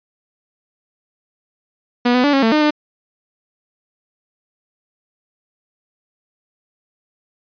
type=tone with pitch steps; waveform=sawtooth; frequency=243.4 / 250 / 288.7 / 272.6 / 224.4 / 304.1 / 300.4 Hz; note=B3 / B3 / D4 / C#4 / A3 / D#4 / D4; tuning=-25 / +21 / -30 / -29 / +34 / -40 / +39 cents; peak=-8 dBFS; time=2.05-2.708 s; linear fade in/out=10 ms; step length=94 ms; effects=resampled to 11025 Hz